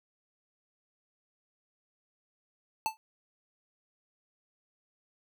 square tone with exponential decay, 880 Hz, A5, in tune, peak -24 dBFS, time 2.86-2.97 s, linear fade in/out 0 ms, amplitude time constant 22 ms, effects none

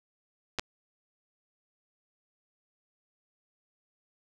clicks, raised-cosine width 0.2 ms, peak -13 dBFS, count 2, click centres 0.587 / 0.595 s, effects none

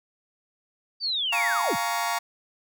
sine linear sweep, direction down, 4699 to 47 Hz, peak -24 dBFS, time 1-1.77 s, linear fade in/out 50 ms
sawtooth chord, Bb minor seventh, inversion second, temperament just, 699.2 / 839.1 / 932.3 / 1118.8 Hz, F5 / Ab5 / Bb5 / Db6, +2 / +18 / 0 / +16 cents, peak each -26 / -30 / -25 / -27 dBFS, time 1.32-2.19 s, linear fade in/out 10 ms
effects none

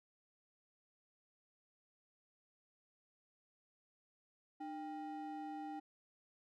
triangle ring-modulated tone, 548 Hz, C#5, 20 cents flat, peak -38 dBFS, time 4.6-5.8 s, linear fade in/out 10 ms, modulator 245 Hz, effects none

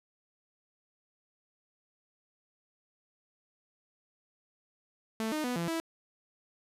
sawtooth tone with pitch steps, 221.7 / 307 / 247.2 / 169.5 / 328 Hz, A3 / D#4 / B3 / E3 / E4, +13 / -23 / +2 / +49 / -9 cents, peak -27 dBFS, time 5.2-5.8 s, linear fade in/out 0 ms, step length 120 ms, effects resampled to 32000 Hz

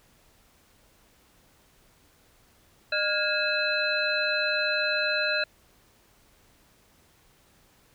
sine tone cluster, 608 / 1418 / 1645 / 2598 / 4046 Hz, D#5 / F6 / G#6 / E7 / B7, -40 / +26 / -17 / -26 / +41 cents, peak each -30 dBFS, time 2.92-5.44 s, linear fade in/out 5 ms, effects pink hiss -61 dBFS RMS until 7.94 s

